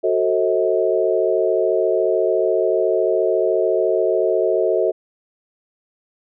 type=chord; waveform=sine; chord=F# diminished seventh; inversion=none; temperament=just; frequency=370 / 444 / 532.8 / 639.4 Hz; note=F#4 / A4 / C5 / Eb5; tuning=0 / +16 / +31 / +47 cents; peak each=-20 / -20 / -23 / -20 dBFS; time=0.03-4.92 s; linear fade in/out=20 ms; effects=none